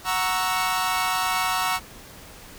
sawtooth chord, F# dominant seventh, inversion none, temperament equal, 740 / 932.3 / 1108.7 / 1318.5 Hz, F#5 / A#5 / C#6 / E6, 0 / 0 / 0 / 0 cents, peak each -24 dBFS, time 0.04-1.8 s, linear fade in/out 50 ms, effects pink hiss -44 dBFS RMS until 2.58 s

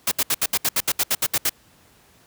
white noise bursts, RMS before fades -20 dBFS, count 13, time 0.07-1.495 s, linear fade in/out 5 ms, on 45 ms, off 70 ms, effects pink hiss -55 dBFS RMS until 2.26 s + high-pass 60 Hz 12 dB/octave

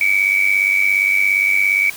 sine tone with amplitude modulation, 2283 Hz, D7, 50 cents flat, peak -9 dBFS, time 0.01-1.9 s, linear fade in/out 2 ms, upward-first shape sine, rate 97.3 Hz, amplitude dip 75%, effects white hiss -34 dBFS RMS until 1.96 s

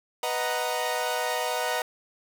sawtooth chord, B major seventh, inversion none, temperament equal, 493.9 / 622.3 / 740 / 932.3 Hz, B4 / D#5 / F#5 / A#5, 0 / 0 / 0 / 0 cents, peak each -28 dBFS, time 0.23-1.82 s, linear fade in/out 2 ms, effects none

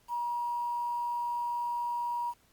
sine tone with quantisation, 956 Hz, A#5, 43 cents sharp, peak -30 dBFS, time 0.08-2.34 s, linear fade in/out 50 ms, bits 9, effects pink hiss -66 dBFS RMS until 2.52 s + Opus 48 kbps

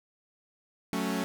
sawtooth chord, F# minor, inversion none, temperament equal, 185 / 220 / 277.2 Hz, F#3 / A3 / C#4, 0 / 0 / 0 cents, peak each -29 dBFS, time 0.93-1.24 s, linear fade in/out 0 ms, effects none

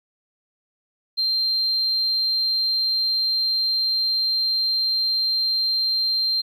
sine tone, 4161 Hz, C8, 10 cents flat, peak -18 dBFS, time 1.17-6.42 s, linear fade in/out 20 ms, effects tanh soft clip ceiling -14 dBFS + 10-bit

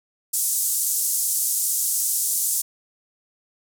pink band-pass noise, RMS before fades -23 dBFS, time 0.33-2.62 s, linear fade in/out 10 ms, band 7100 to 14000 Hz, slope 24 dB/octave, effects none

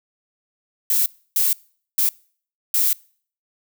violet noise bursts at uneven times, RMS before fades -18 dBFS, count 4, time 0.9-1.06 / 1.36-1.53 / 1.98-2.09 / 2.74-2.93 s, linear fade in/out 2 ms, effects noise-tail reverb RT60 0.5 s tail -25 dB re dry

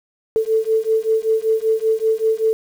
sine beating tone pair, 440 / 445.2 Hz, A4 / A4, 0 / +20 cents, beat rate 5.2 Hz, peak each -18 / -18 dBFS, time 0.36-2.53 s, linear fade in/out 0 ms, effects 7-bit

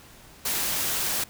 white noise, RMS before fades -27 dBFS, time 0.45-1.24 s, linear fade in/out 5 ms, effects pink hiss -50 dBFS RMS until 1.29 s

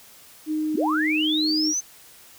sine tone, 308.8 Hz, D#4, 13 cents flat, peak -22 dBFS, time 0.46-1.74 s, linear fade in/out 50 ms
sine linear sweep, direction up, 155.56 to 6272 Hz, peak -22 dBFS, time 0.74-1.81 s, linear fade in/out 20 ms
effects white hiss -49 dBFS RMS until 2.38 s

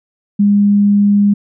sine tone, 203.5 Hz, G#3, 35 cents flat, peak -7 dBFS, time 0.39-1.34 s, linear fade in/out 10 ms, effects none

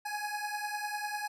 25% pulse beating tone pair, 830.6 / 840.6 Hz, G#5 / G#5, 0 / +21 cents, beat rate 10 Hz, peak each -33 / -34 dBFS, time 0.05-1.28 s, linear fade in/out 10 ms, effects resampled to 32000 Hz

